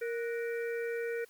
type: harmonic tone with a mistuned harmonic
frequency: 466.2 Hz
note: A#4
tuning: in tune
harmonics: 1 / 3 / 4 / 5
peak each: -33 / -43 / -45 / -47 dBFS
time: 0.01-1.25 s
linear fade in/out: 10 ms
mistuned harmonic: 3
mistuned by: +91 cents
effects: white hiss -62 dBFS RMS until 1.29 s